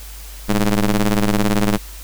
sawtooth ring-modulated tone, 105.3 Hz, G#2, 24 cents sharp, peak -7 dBFS, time 0.48-1.78 s, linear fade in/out 20 ms, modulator 96.4 Hz, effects added 50 Hz sine -33 dBFS peak until 2.03 s + white hiss -39 dBFS RMS until 2.03 s

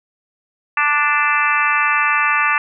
harmonic tone, 293.7 Hz, D4, in tune, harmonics 3 / 4 / 5 / 6 / 7 / 8 / 9, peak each -24 / -18 / -22 / -20 / -23 / -24 / -21 dBFS, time 0.77-2.58 s, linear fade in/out 2 ms, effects none

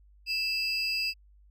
triangle tone pair together, 2637 / 4881 Hz, E7 / D#8, 0 / -34 cents, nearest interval major seventh, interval 1066 cents, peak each -29 / -29 dBFS, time 0.26-1.14 s, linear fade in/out 50 ms, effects added 50 Hz sine -55 dBFS peak until 1.5 s

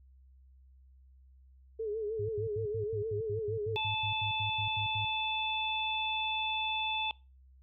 sine tone with vibrato, 431 Hz, A4, 36 cents flat, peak -32 dBFS, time 1.79-3.77 s, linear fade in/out 10 ms, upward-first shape sine, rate 6.4 Hz, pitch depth 83 cents each way
sine tone bursts, 103.83 Hz, G#2, in tune, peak -36 dBFS, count 16, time 2.19-5.05 s, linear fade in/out 5 ms, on 100 ms, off 84 ms
harmonic tone, 873 Hz, A5, 14 cents flat, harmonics 1 / 3 / 4, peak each -35 / -35 / -35 dBFS, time 3.76-7.11 s, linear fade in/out 0 ms
effects noise-tail reverb RT60 0.3 s tail -23 dB re dry + added 65 Hz sine -56 dBFS peak until 7.62 s

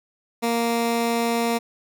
15% pulse tone, 233.1 Hz, A#3, in tune, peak -14 dBFS, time 0.42-1.59 s, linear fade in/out 20 ms, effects none

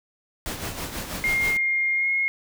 pink noise with tremolo, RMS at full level -30 dBFS, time 0.46-1.57 s, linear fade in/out 0 ms, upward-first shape sine, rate 6.2 Hz, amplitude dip 55%
sine tone with pitch glide, 2125 to 2155 Hz, C7 to C#7, +26 to -49 cents, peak -20 dBFS, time 1.24-2.28 s, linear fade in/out 0 ms, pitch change +25 cents, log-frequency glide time 1.94-2.09 s
effects none

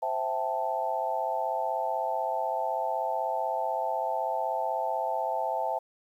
sine chord, A minor seventh, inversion first, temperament equal, 523.3 / 659.3 / 784 / 880 Hz, C5 / E5 / G5 / A5, 0 / 0 / 0 / 0 cents, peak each -35 / -32 / -33 / -31 dBFS, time 0.02-5.79 s, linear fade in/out 10 ms, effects 10-bit

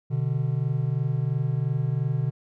triangle tone pair together, 126.1 / 149.01 Hz, B2 / D3, +36 / +25 cents, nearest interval minor third, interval 289 cents, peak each -23 / -24 dBFS, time 0.1-2.31 s, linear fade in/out 20 ms, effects none

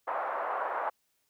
pink band-pass noise, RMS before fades -33 dBFS, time 0.07-0.9 s, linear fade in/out 10 ms, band 640 to 1300 Hz, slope 24 dB/octave, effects white hiss -75 dBFS RMS until 1.29 s

